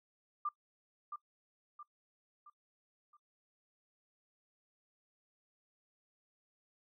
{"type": "tone with echo", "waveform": "sine", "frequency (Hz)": 1191, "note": "D6", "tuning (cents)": 24, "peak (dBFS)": -33, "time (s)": [0.45, 0.49], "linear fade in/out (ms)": 5, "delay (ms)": 670, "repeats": 4, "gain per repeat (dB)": -7, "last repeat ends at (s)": 3.17, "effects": ["noise-tail reverb RT60 0.1 s tail -23 dB re dry"]}